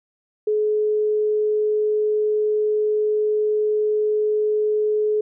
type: tone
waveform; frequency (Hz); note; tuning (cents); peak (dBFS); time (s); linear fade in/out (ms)
sine; 425.2; G#4; +41; -17; 0.47-5.21; 5
effects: none